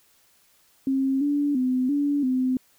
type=tone with pitch steps; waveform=sine; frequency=268.1 / 288.6 / 255 / 287.1 / 256.7 Hz; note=C4 / D4 / C4 / D4 / C4; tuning=+42 / -30 / -44 / -39 / -33 cents; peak=-20 dBFS; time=0.87-2.57 s; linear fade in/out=2 ms; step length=340 ms; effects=white hiss -61 dBFS RMS until 2.78 s